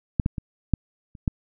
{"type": "clicks", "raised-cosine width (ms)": 5, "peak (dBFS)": [-7, -10, -17, -6, -30, -9], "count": 6, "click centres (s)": [0.198, 0.261, 0.382, 0.737, 1.152, 1.278], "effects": []}